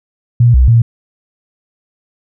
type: tone with pitch steps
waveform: sine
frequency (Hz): 119.9 / 63.1 / 116.1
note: A#2 / B1 / A#2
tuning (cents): +49 / +38 / -7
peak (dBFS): -4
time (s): 0.4-0.82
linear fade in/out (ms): 5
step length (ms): 140
effects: none